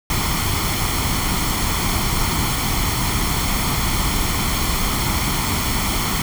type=noise with comb filter; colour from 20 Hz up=pink; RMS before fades=-20 dBFS; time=0.1-6.22 s; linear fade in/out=2 ms; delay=0.92 ms; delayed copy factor=+0.6; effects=none